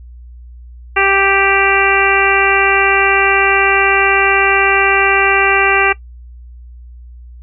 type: harmonic tone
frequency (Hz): 392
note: G4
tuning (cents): 0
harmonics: 1 / 2 / 3 / 4 / 5 / 6 / 7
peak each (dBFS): -17 / -17 / -17 / -17 / -17 / -17 / -17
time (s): 0.96-5.93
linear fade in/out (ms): 10
effects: noise-tail reverb RT60 0.1 s tail -19 dB re dry + added 60 Hz sine -32 dBFS peak until 7.42 s